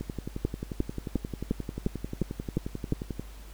two click trains, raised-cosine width 3 ms, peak -20 / -13 dBFS, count 37 / 8, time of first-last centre 0.01-3.196 / 0.45-2.923 s, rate 11.3 / 2.83 Hz, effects added 50 Hz sine -43 dBFS peak until 3.53 s + pink hiss -53 dBFS RMS until 3.53 s

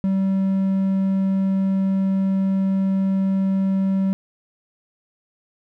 triangle tone, 192.6 Hz, G3, 30 cents flat, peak -15 dBFS, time 0.04-4.13 s, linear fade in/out 0 ms, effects none

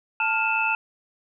sine tone cluster, 884 / 1403 / 2540 / 2648 Hz, A5 / F6 / D#7 / E7, +8 / +8 / +35 / +7 cents, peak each -26 / -27 / -29 / -24 dBFS, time 0.2-0.75 s, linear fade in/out 2 ms, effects none

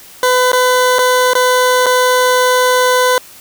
20% pulse tone with dropouts, 503 Hz, B4, 32 cents sharp, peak -4 dBFS, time 0.23-3.18 s, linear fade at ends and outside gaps 1 ms, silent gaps 0.518-0.531 / 0.985-0.99 / 1.334-1.352 / 1.86-1.865 s, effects white hiss -38 dBFS RMS until 3.4 s

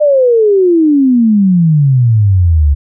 sine exponential sweep, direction down, 610 to 68.9 Hz, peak -5 dBFS, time 0-2.75 s, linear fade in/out 20 ms, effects none

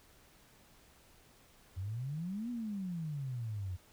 sine exponential two-way sweep, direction up then down, 88 to 246.9 to 88 Hz, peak -36 dBFS, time 1.76-3.77 s, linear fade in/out 20 ms, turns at 2.5 s, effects pink hiss -63 dBFS RMS until 3.92 s

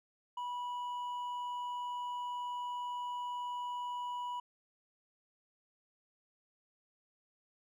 sine tone with hard clipping, 979 Hz, B5, 15 cents flat, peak -38 dBFS, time 0.37-4.4 s, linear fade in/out 5 ms, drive 4 dB, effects none

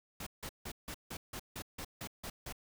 pink noise bursts, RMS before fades -43 dBFS, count 11, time 0.2-2.526 s, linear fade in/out 5 ms, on 66 ms, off 160 ms, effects none

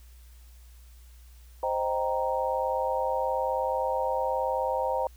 sine chord, C minor seventh, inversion none, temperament equal, 523.3 / 622.3 / 784 / 932.3 Hz, C5 / Eb5 / G5 / Bb5, 0 / 0 / 0 / 0 cents, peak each -29 / -33 / -32 / -30 dBFS, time 1.63-5.07 s, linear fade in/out 2 ms, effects added 60 Hz sine -48 dBFS peak until 5.16 s + white hiss -61 dBFS RMS until 5.16 s

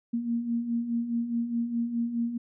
sine beating tone pair, 230.8 / 235.6 Hz, A#3 / A#3, -17 / +19 cents, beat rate 4.8 Hz, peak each -34 / -27 dBFS, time 0.13-2.38 s, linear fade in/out 10 ms, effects none

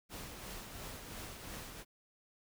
pink noise with tremolo, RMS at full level -45 dBFS, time 0.09-1.85 s, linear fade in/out 50 ms, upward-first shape triangle, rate 2.9 Hz, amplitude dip 45%, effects none

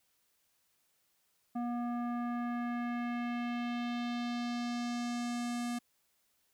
square tone with low-pass filter sweep, 240 Hz, B3, 49 cents flat, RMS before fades -36 dBFS, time 1.55-5.79 s, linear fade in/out 10 ms, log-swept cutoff 890 to 10000 Hz, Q 1.5, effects white hiss -75 dBFS RMS until 6.53 s

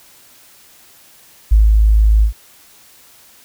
sine tone with ADSR envelope, 53.4 Hz, G#1, 49 cents sharp, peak -5 dBFS, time 1.51-2.33 s, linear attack 12 ms, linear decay 180 ms, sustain -2 dB, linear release 100 ms, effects white hiss -46 dBFS RMS until 3.44 s

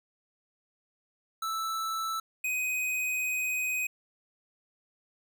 square tone pair in turn, 1318.5 / 2506 Hz, E6 / D#7, 0 / +12 cents, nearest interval major seventh, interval 1112 cents, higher second, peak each -31 / -29 dBFS, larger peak second, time 1.42-2.2 / 2.44-3.87 s, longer second, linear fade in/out 5 ms, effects none

